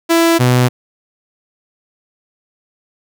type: tone pair in turn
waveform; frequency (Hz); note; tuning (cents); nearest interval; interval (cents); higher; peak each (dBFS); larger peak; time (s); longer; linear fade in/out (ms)
sawtooth; 333.2 / 124.81; E4 / B2; +19 / +19; octave + perfect fourth; 1700; first; -5; neither; 0.09-0.39 / 0.39-0.69; neither; 20
effects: none